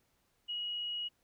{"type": "tone", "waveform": "sine", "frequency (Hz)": 2901, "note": "F#7", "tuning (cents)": -35, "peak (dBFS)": -35, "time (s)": [0.48, 1.09], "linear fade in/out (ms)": 20, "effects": ["pink hiss -75 dBFS RMS until 1.23 s"]}